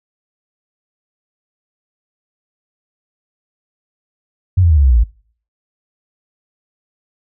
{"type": "tone with pitch steps", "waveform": "sine", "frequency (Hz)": [92.5, 84.82, 77.78, 71.33, 65.41, 59.98, 55], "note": ["F#2", "E2", "D#2", "D2", "C2", "B1", "A1"], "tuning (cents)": [0, 50, 0, -50, 0, -50, 0], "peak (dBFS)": -7, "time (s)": [4.57, 5.039], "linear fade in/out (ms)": 10, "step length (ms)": 67, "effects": ["noise-tail reverb RT60 0.5 s tail -23 dB re dry"]}